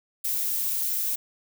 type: noise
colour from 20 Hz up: violet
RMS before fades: -27 dBFS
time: 0.24-1.16 s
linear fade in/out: 10 ms
effects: none